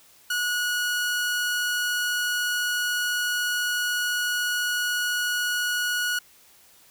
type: tone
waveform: sawtooth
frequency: 1458 Hz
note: F#6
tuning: 26 cents flat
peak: -20 dBFS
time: 0.3-6.19 s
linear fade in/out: 5 ms
effects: white hiss -55 dBFS RMS until 6.9 s